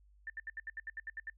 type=tone bursts; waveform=sine; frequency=1784 Hz; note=A6; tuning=23 cents sharp; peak=-39 dBFS; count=11; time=0.27-1.299 s; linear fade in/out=2 ms; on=29 ms; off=71 ms; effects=noise-tail reverb RT60 0.1 s tail -26 dB re dry + added 50 Hz sine -61 dBFS peak until 1.37 s